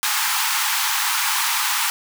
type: high-pass noise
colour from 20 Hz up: pink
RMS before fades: -21 dBFS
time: 0.03-1.9 s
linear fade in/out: 0 ms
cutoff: 820 Hz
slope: 96 dB/octave
effects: none